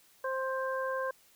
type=harmonic tone; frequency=526 Hz; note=C5; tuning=9 cents sharp; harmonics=1 / 2 / 3; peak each=-33 / -36 / -38 dBFS; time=0.24-1.11 s; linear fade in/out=5 ms; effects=white hiss -63 dBFS RMS until 1.35 s